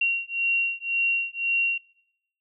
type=beating tone pair; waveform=sine; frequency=2749 / 2750.9 Hz; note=F7 / F7; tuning=-28 / -27 cents; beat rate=1.9 Hz; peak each=-25 dBFS; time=0.01-1.78 s; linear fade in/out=5 ms; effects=noise-tail reverb RT60 0.8 s tail -23 dB re dry